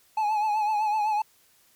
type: tone with vibrato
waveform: triangle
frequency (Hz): 851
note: G#5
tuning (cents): +42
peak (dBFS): -20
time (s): 0.17-1.22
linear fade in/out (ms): 5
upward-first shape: triangle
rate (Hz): 7.9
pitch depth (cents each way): 66
effects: white hiss -61 dBFS RMS until 1.75 s + MP3 96 kbps